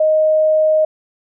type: tone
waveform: sine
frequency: 623 Hz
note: D#5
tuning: 2 cents sharp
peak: -10 dBFS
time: 0-0.85 s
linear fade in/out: 5 ms
effects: none